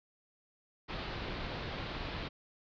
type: low-pass noise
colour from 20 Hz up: pink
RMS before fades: -40 dBFS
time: 0.88-2.29 s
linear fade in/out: 20 ms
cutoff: 4500 Hz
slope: 48 dB/octave
effects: none